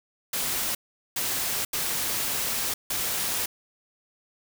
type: noise bursts at uneven times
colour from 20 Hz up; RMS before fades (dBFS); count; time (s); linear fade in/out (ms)
white; -28; 4; 0.33-0.75 / 1.16-1.65 / 1.73-2.74 / 2.9-3.46; 5
effects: none